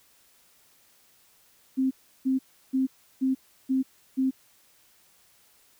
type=tone bursts; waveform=sine; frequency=263.2 Hz; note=C4; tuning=10 cents sharp; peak=-21 dBFS; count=6; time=1.77-4.31 s; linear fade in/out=20 ms; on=140 ms; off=340 ms; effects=white hiss -61 dBFS RMS until 5.79 s